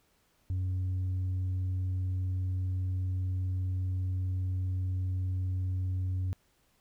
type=tone; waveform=sine; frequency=92.5 Hz; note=F#2; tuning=in tune; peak=-26 dBFS; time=0.5-6.33 s; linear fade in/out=0 ms; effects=tanh soft clip ceiling -28 dBFS + pink hiss -70 dBFS RMS until 6.8 s